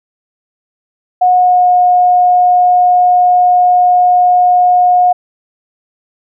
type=tone with pitch glide; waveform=sine; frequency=727 to 720.3 Hz; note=F#5 to F#5; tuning=-31 to -47 cents; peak=-5 dBFS; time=1.21-5.13 s; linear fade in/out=10 ms; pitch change=-16 cents; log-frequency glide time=1.34-1.7 s; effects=none